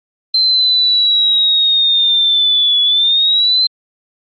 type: linear two-way sweep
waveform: sine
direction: down then up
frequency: 4114 to 3400 to 4114 Hz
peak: -9 dBFS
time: 0.34-3.67 s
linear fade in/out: 5 ms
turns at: 2.82 s
effects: Opus 48 kbps